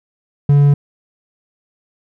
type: tone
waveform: triangle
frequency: 143.2 Hz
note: D3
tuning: 43 cents flat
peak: -5 dBFS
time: 0.49-0.74 s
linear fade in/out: 5 ms
effects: none